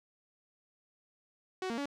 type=tone with pitch steps; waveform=sawtooth; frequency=373.4 / 231.5 / 283.5 Hz; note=F#4 / A#3 / C#4; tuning=+16 / -12 / +39 cents; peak=-30 dBFS; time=1.62-1.857 s; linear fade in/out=2 ms; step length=79 ms; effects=low-pass 6000 Hz 12 dB/octave + 12-bit